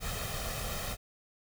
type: noise with comb filter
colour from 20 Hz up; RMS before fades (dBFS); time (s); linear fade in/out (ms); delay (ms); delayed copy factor
pink; -36; 0-0.97; 50; 1.6; +0.7
effects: none